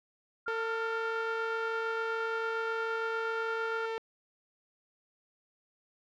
sine tone with tremolo, 1396.9 Hz, F6, in tune, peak -33 dBFS, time 0.46-3.86 s, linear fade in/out 10 ms, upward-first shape square, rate 8.6 Hz, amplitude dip 25%
sawtooth tone, 450 Hz, A4, 39 cents sharp, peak -29 dBFS, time 0.48-3.98 s, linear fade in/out 0 ms
effects low-pass 3000 Hz 12 dB/octave

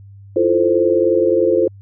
sine chord, F major seventh, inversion third, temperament equal, 329.6 / 349.2 / 440 / 523.3 Hz, E4 / F4 / A4 / C5, 0 / 0 / 0 / 0 cents, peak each -22 / -16 / -17 / -16 dBFS, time 0.36-1.68 s, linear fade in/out 5 ms, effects added 99 Hz sine -37 dBFS peak until 1.81 s

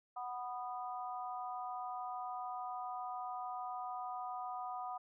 harmonic tone, 246.9 Hz, B3, in tune, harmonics 3 / 4 / 5, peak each -42 / -46 / -46 dBFS, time 0.16-4.98 s, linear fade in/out 10 ms, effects none

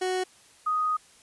30% pulse / sine tone pair in turn, 370 / 1246.9 Hz, F#4 / D#6, 0 / +3 cents, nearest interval octave + major sixth, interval 2103 cents, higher second, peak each -23 dBFS, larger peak neither, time 0.01-0.24 / 0.66-0.97 s, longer second, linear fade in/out 10 ms, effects white hiss -56 dBFS RMS until 1.22 s + resampled to 24000 Hz

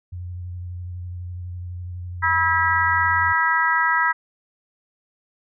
sine tone with vibrato, 89 Hz, F2, 33 cents sharp, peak -29 dBFS, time 0.12-3.33 s, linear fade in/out 10 ms, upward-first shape square, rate 12 Hz, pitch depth 20 cents each way
harmonic tone, 323.9 Hz, E4, 30 cents flat, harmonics 3 / 4 / 5 / 6, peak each -22 / -22 / -22 / -22 dBFS, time 2.22-4.13 s, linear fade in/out 20 ms
effects none

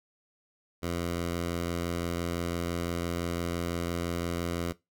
10% pulse tone, 85.9 Hz, F2, 28 cents flat, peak -22 dBFS, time 0.82-4.73 s, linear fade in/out 20 ms, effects noise-tail reverb RT60 0.2 s tail -18 dB re dry

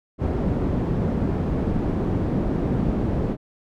white low-pass noise, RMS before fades -23 dBFS, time 0.18-3.37 s, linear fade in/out 50 ms, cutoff 270 Hz, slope 12 dB/octave, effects none

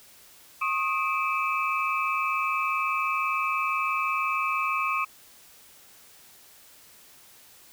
sine tone cluster, 1087 / 1247 / 2342 / 2588 Hz, C#6 / D#6 / D7 / E7, -34 / +3 / -5 / -32 cents, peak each -28 / -29 / -32 / -31 dBFS, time 0.61-5.05 s, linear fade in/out 10 ms, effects white hiss -53 dBFS RMS until 7.72 s

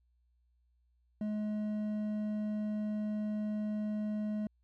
triangle tone with hard clipping, 211.6 Hz, G#3, 33 cents sharp, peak -34 dBFS, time 1.21-4.47 s, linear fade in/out 2 ms, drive 9 dB, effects added 60 Hz sine -69 dBFS peak until 4.63 s

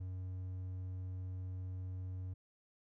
triangle tone, 92.5 Hz, F#2, in tune, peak -38 dBFS, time 0-2.34 s, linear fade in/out 10 ms, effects none

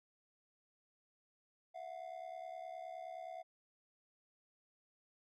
triangle ring-modulated tone, 698.5 Hz, F5, in tune, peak -40 dBFS, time 1.74-3.43 s, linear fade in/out 20 ms, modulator 34.8 Hz, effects none

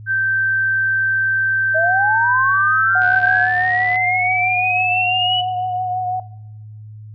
sine tone, 1558 Hz, G6, 11 cents flat, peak -15 dBFS, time 0.06-3.49 s, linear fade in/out 50 ms
sine linear sweep, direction up, 621 to 2969 Hz, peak -16 dBFS, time 1.74-5.42 s, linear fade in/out 20 ms
sine tone with vibrato, 733 Hz, F#5, 16 cents flat, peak -18 dBFS, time 2.95-6.2 s, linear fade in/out 5 ms, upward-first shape sine, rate 6 Hz, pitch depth 21 cents each way
click train, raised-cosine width 0.3 ms, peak -18 dBFS, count 68, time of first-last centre 3.02-3.958 s, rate 71.4 Hz
effects noise-tail reverb RT60 0.9 s tail -18 dB re dry + added 107 Hz sine -33 dBFS peak until 7.14 s

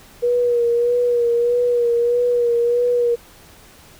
sine tone with vibrato, 479.3 Hz, A#4, 48 cents sharp, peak -14 dBFS, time 0.22-3.16 s, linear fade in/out 20 ms, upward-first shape sine, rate 1.6 Hz, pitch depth 31 cents each way, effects pink hiss -46 dBFS RMS until 3.99 s

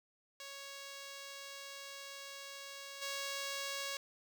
5% pulse tone with level steps, 554.4 Hz, C#5, in tune, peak -35 / -27 dBFS, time 0.4-3.97 s, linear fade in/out 2 ms, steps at 3.01 s, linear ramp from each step 20 ms, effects none

